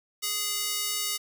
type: tone with high-pass filter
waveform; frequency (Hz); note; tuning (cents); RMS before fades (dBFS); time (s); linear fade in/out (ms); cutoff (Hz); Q
square; 415.3; G#4; 0; -30; 0.22-1.18; 20; 3700; 0.65
effects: none